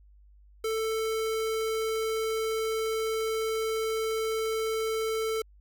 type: tone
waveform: square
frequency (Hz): 442.8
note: A4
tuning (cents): +11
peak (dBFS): -28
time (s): 0.64-5.42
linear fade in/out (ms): 5
effects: added 50 Hz sine -53 dBFS peak until 5.6 s